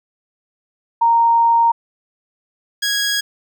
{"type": "tone pair in turn", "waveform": ["sine", "15% pulse"], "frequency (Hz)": [928, 1653.5], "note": ["A#5", "G#6"], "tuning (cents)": [-8, -8], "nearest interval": "minor seventh", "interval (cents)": 1000, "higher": "second", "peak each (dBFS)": -10, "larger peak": "neither", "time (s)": [[1.01, 1.72], [2.82, 3.21]], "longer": "first", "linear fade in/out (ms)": 10, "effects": []}